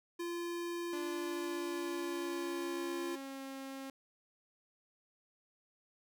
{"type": "tone", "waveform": "square", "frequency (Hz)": 344.3, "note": "F4", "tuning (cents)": -25, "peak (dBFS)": -38, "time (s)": [0.19, 3.16], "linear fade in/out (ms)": 10}
{"type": "tone with pitch glide", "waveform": "sawtooth", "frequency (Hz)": [292.3, 269.6], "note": ["D4", "C#4"], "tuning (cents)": [-8, -48], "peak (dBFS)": -39, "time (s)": [0.93, 3.9], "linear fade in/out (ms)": 2, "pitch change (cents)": -140, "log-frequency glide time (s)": [1.12, 3.46]}
{"effects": []}